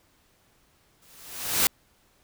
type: noise with exponential growth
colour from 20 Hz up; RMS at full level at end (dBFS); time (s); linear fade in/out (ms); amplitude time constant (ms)
white; -19; 1.02-1.67; 1; 140
effects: pink hiss -64 dBFS RMS until 2.23 s